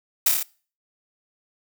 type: noise with echo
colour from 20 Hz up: blue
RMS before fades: -17 dBFS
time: 0.26-0.29 s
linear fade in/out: 5 ms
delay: 28 ms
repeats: 5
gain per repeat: -2 dB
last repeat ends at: 0.43 s
effects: noise-tail reverb RT60 0.4 s tail -23 dB re dry